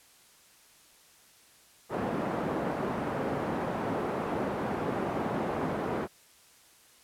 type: band-pass noise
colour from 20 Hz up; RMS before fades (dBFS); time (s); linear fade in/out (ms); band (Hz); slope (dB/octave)
pink; -32; 1.89-6.08; 50; 190 to 1000; 12
effects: white hiss -59 dBFS RMS until 7.03 s + low-pass 12000 Hz 12 dB/octave